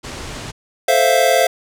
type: low-pass noise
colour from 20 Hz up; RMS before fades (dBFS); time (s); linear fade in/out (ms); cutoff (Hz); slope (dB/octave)
pink; -30; 0.03-0.52; 20; 8500; 24
type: chord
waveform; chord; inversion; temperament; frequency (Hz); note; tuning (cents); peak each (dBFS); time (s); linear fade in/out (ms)
square; F major seventh; first; equal; 440 / 523.3 / 659.3 / 698.5; A4 / C5 / E5 / F5; 0 / 0 / 0 / 0; -23 / -17 / -17 / -17; 0.88-1.47; 5
effects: none